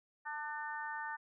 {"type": "harmonic tone with a mistuned harmonic", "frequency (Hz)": 300, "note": "D4", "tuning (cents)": 37, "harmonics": [3, 4, 5, 6], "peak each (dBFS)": [-42, -48, -45, -44], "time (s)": [0.25, 1.17], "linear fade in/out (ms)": 20, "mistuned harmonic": 3, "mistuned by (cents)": -16, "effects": []}